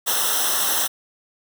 white noise with comb filter, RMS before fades -21 dBFS, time 0.06-0.88 s, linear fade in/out 20 ms, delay 0.43 ms, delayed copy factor -0.95, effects none

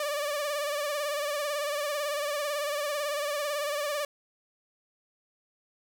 sawtooth tone with vibrato, 585 Hz, D5, 7 cents flat, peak -25 dBFS, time 0-4.05 s, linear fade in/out 2 ms, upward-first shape sine, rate 18 Hz, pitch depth 61 cents each way, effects 11-bit

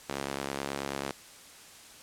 sawtooth tone with high-pass filter, 69.3 Hz, C#2, in tune, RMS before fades -36 dBFS, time 0.09-1.11 s, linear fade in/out 0 ms, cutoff 310 Hz, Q 0.67, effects white hiss -51 dBFS RMS until 2.02 s + low-pass 10000 Hz 12 dB/octave

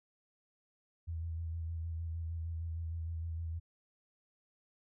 sine tone with vibrato, 82.41 Hz, E2, in tune, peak -36 dBFS, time 1.07-3.6 s, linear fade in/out 20 ms, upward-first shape square, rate 6.5 Hz, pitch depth 25 cents each way, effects none

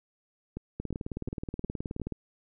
two click trains, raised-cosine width 3 ms, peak -23 / -21 dBFS, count 5 / 26, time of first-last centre 0.57-1.999 / 0.8-2.123 s, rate 2.8 / 18.9 Hz, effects none

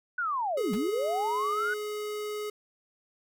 sine linear two-way sweep, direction down then up, 1500 to 177.9 to 1500 Hz, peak -27 dBFS, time 0.18-1.74 s, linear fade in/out 5 ms, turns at 0.73 s
square tone, 420.7 Hz, G#4, 22 cents sharp, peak -33 dBFS, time 0.57-2.5 s, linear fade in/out 5 ms
pink noise with exponential decay, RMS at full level -37 dBFS, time 0.73-0.82 s, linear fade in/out 5 ms, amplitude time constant 19 ms
effects none

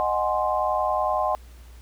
sine chord, Ab dominant seventh, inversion second, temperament equal with one note detuned, 617.6 / 740 / 830.6 / 1046.5 Hz, Eb5 / Gb5 / Ab5 / C6, -13 / 0 / 0 / 0 cents, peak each -26 / -26 / -28 / -26 dBFS, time 0-1.35 s, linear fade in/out 0 ms, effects added 60 Hz sine -43 dBFS peak until 1.81 s + pink hiss -55 dBFS RMS until 1.81 s

